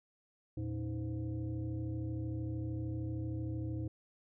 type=tone with frequency modulation; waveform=sine; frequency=116.54 Hz; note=A#2; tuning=in tune; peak=-35 dBFS; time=0.57-3.88 s; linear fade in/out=5 ms; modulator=200 Hz; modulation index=1.1; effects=none